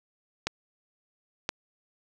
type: clicks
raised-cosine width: 0.2 ms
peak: -10 dBFS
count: 2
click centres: 0.47 / 1.491 s
effects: none